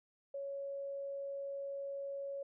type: tone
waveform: sine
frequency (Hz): 556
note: C#5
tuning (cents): +5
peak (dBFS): -39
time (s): 0.34-2.43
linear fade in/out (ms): 5
effects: none